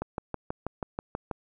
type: click train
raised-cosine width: 1 ms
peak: -17 dBFS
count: 9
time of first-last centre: 0.02-1.312 s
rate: 6.19 Hz
effects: none